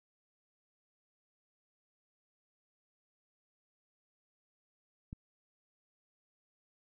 click, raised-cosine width 5 ms, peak -30 dBFS, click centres 5.129 s, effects none

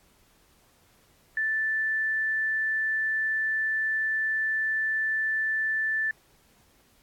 sine tone, 1760 Hz, A6, in tune, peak -24 dBFS, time 1.37-6.11 s, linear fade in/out 2 ms, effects pink hiss -62 dBFS RMS until 7.02 s + AAC 64 kbps

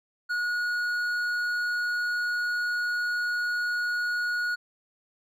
sine tone with hard clipping, 1451 Hz, F#6, 34 cents flat, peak -27 dBFS, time 0.29-4.56 s, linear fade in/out 20 ms, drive 6 dB, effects none

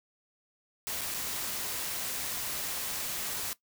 white noise with dropouts, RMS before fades -35 dBFS, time 0.87-3.53 s, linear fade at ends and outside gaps 0 ms, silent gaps 1.01-1.015 / 1.141-1.145 s, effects noise-tail reverb RT60 0.1 s tail -17 dB re dry

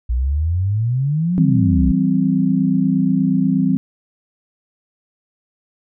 sine exponential two-way sweep, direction up then down, 57.7 to 183.7 to 57.7 Hz, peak -15 dBFS, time 0.09-1.92 s, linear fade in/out 10 ms, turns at 1.36 s
sine chord, C major, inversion first, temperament equal with one note detuned, 164.81 / 193.19 / 261.6 Hz, E3 / G3 / C4, 0 / -25 / 0 cents, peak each -19 / -17 / -17 dBFS, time 1.38-3.77 s, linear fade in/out 0 ms
effects none

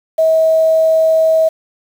sine tone with quantisation, 642 Hz, E5, 46 cents flat, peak -8 dBFS, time 0.18-1.49 s, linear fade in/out 10 ms, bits 6, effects none

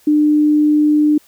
sine tone, 300 Hz, D4, 37 cents sharp, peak -9 dBFS, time 0.07-1.18 s, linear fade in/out 5 ms, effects white hiss -51 dBFS RMS until 1.27 s

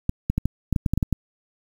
clicks, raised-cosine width 5 ms, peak -8 dBFS, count 11, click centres 0.094 / 0.3 / 0.38 / 0.456 / 0.727 / 0.762 / 0.862 / 0.936 / 0.976 / 1.028 / 1.127 s, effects 7-bit

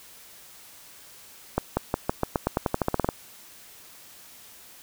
accelerating click train, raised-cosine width 1 ms, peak -8 dBFS, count 16, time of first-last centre 1.58-3.089 s, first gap 190 ms, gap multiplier 0.9, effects white hiss -49 dBFS RMS until 4.82 s

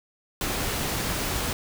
pink noise, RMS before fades -28 dBFS, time 0.41-1.53 s, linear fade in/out 2 ms, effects none

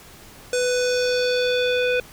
square tone with low-pass filter sweep, 496.8 Hz, B4, 10 cents sharp, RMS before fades -21 dBFS, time 0.53-2 s, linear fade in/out 2 ms, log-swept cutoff 7800 to 2700 Hz, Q 2.8, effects pink hiss -45 dBFS RMS until 2.12 s

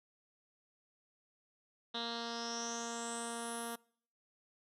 10% pulse tone with low-pass filter sweep, 233.1 Hz, A#3, in tune, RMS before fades -41 dBFS, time 1.94-3.76 s, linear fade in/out 10 ms, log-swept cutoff 3800 to 12000 Hz, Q 8.5, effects noise-tail reverb RT60 0.6 s tail -25 dB re dry

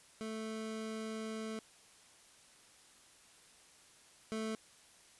25% pulse tone pair in turn, 220 / 220 Hz, A3 / A3, 0 / 0 cents, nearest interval unison, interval 0 cents, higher neither, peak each -36 / -33 dBFS, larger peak second, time 0.21-1.59 / 4.32-4.55 s, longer first, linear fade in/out 0 ms, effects white hiss -62 dBFS RMS until 5.19 s + resampled to 24000 Hz

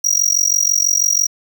square tone with amplitude modulation, 5730 Hz, F8, 44 cents sharp, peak -9 dBFS, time 0.04-1.27 s, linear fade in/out 10 ms, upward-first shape sine, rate 46.1 Hz, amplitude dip 100%, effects none

